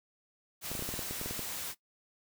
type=noise; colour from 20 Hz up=white; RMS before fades=-39 dBFS; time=0.61-1.75 s; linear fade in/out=50 ms
type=clicks; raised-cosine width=2 ms; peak=-26 dBFS; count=12; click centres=0.716 / 0.752 / 0.793 / 0.824 / 0.89 / 0.94 / 0.992 / 1.11 / 1.214 / 1.26 / 1.31 / 1.393 s
effects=noise-tail reverb RT60 0.1 s tail -18 dB re dry